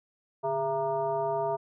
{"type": "tone with frequency modulation", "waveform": "sine", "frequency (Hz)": 670, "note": "E5", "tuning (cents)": 28, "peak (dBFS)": -26, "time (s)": [0.43, 1.57], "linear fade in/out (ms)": 20, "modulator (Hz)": 262, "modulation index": 1.2, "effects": []}